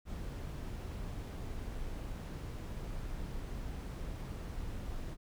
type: noise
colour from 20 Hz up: brown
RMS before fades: -41 dBFS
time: 0.05-5.17 s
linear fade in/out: 50 ms
effects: none